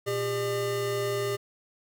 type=tone cluster; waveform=square; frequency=120.6 / 402.1 / 601 Hz; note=B2 / G4 / D5; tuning=-41 / +44 / +40 cents; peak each=-36 / -29 / -36 dBFS; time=0.06-1.37 s; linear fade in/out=20 ms; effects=none